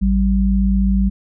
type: tone pair together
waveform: sine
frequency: 54.38 / 193.8 Hz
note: A1 / G3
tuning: -20 / -20 cents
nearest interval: octave + minor seventh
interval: 2200 cents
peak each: -15 dBFS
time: 0.01-1.1 s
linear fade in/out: 20 ms
effects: none